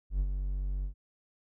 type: tone with ADSR envelope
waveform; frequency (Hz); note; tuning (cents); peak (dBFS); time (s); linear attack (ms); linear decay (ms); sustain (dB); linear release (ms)
triangle; 47.51; F#1; +47; -22; 0.1-0.94; 99; 58; -6; 99
effects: none